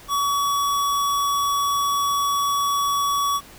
square tone, 1132 Hz, C#6, 36 cents sharp, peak -20 dBFS, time 0.08-3.41 s, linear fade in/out 50 ms, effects pink hiss -45 dBFS RMS until 3.58 s

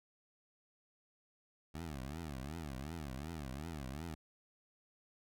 15% pulse tone with vibrato, 73.42 Hz, D2, in tune, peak -36 dBFS, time 1.74-4.15 s, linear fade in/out 10 ms, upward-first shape triangle, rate 2.7 Hz, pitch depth 290 cents each way, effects none

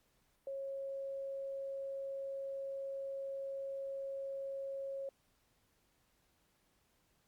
sine tone, 546 Hz, C#5, 26 cents flat, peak -39 dBFS, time 0.47-5.09 s, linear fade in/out 2 ms, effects pink hiss -75 dBFS RMS until 7.27 s + Opus 48 kbps

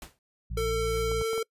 pink noise with exponential decay, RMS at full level -39 dBFS, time 0.02-0.19 s, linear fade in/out 1 ms, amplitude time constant 35 ms
harmonic tone, 57.1 Hz, A#1, 35 cents flat, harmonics 1 / 2 / 3, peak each -32 / -38 / -42 dBFS, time 0.5-1.23 s, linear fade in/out 10 ms
square tone with vibrato, 448.7 Hz, A4, 34 cents sharp, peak -27 dBFS, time 0.57-1.43 s, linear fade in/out 5 ms, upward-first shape triangle, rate 19 Hz, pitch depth 11 cents each way
clicks, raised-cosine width 1 ms, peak -27 dBFS, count 4, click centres 1.116 / 1.213 / 1.332 / 1.379 s
effects noise-tail reverb RT60 0.1 s tail -25 dB re dry + resampled to 32000 Hz

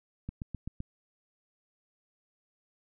click train, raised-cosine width 5 ms, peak -24 dBFS, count 5, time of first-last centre 0.29-0.804 s, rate 7.78 Hz, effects none

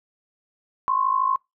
sine tone pair together, 1033 / 1086 Hz, C6 / C#6, -22 / -36 cents, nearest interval minor second, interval 86 cents, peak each -22 dBFS, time 0.88-1.36 s, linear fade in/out 0 ms, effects noise-tail reverb RT60 0.2 s tail -24 dB re dry

